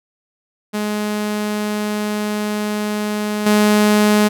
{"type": "tone with level steps", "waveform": "sawtooth", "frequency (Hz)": 210, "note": "G#3", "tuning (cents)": 19, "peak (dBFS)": [-15, -7], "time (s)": [0.73, 4.29], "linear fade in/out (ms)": 20, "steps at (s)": 3.46, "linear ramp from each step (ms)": 5, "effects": []}